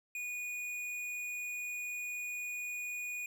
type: tone with tanh clipping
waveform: sine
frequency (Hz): 2459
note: D#7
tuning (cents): -21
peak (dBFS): -39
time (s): 0.15-3.26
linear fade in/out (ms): 2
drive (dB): 14
effects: none